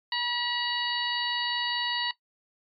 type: harmonic tone with a mistuned harmonic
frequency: 965 Hz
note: B5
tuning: 40 cents flat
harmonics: 1 / 2 / 3 / 4 / 5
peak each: -33 / -33 / -33 / -33 / -33 dBFS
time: 0.12-2.11 s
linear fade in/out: 2 ms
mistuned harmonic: 5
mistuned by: -120 cents
effects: noise-tail reverb RT60 0.1 s tail -17 dB re dry + MP3 48 kbps